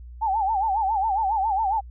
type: tone with vibrato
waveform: sine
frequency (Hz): 828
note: G#5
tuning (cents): -5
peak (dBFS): -20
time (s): 0.21-1.81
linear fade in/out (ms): 20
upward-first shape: sine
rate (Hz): 7.3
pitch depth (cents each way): 160
effects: added 60 Hz sine -38 dBFS peak until 1.9 s